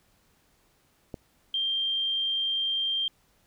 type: click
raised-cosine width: 2 ms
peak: -22 dBFS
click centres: 1.142 s
type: tone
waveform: sine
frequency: 3175 Hz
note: G7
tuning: 21 cents sharp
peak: -25 dBFS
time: 1.54-3.08 s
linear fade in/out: 2 ms
effects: pink hiss -66 dBFS RMS until 3.46 s